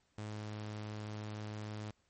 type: tone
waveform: sawtooth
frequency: 106.3 Hz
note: G#2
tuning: 41 cents sharp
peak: -37 dBFS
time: 0.18-1.91 s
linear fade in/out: 5 ms
effects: pink hiss -75 dBFS RMS until 2.09 s + MP3 32 kbps